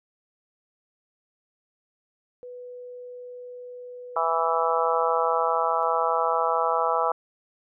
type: tone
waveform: sine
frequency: 493.9 Hz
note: B4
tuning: in tune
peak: -37 dBFS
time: 2.43-5.83 s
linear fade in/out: 0 ms
type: harmonic tone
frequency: 164.81 Hz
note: E3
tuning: in tune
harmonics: 3 / 4 / 5 / 6 / 7 / 8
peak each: -28 / -28 / -28 / -28 / -28 / -28 dBFS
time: 4.16-7.12 s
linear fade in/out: 5 ms
effects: none